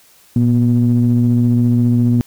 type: ring-modulated tone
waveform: triangle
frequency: 62.1 Hz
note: B1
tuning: 10 cents sharp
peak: -5 dBFS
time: 0.36-2.21 s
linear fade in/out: 0 ms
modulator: 179 Hz
effects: white hiss -49 dBFS RMS until 2.26 s